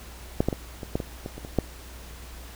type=clicks; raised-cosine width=2 ms; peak=-7 / -9 / -14 / -21 / -11 / -17 / -19 / -24 / -23 / -7 dBFS; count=10; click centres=0.405 / 0.486 / 0.528 / 0.832 / 0.955 / 1.002 / 1.261 / 1.38 / 1.449 / 1.587 s; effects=added 60 Hz sine -42 dBFS peak until 2.55 s + pink hiss -46 dBFS RMS until 2.55 s